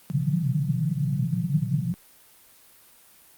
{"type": "band-pass noise", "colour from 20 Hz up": "white", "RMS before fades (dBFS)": -25, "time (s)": [0.1, 1.94], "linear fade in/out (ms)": 0, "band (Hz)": [120, 180], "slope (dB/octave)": 96, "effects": ["white hiss -54 dBFS RMS until 3.37 s", "Opus 32 kbps"]}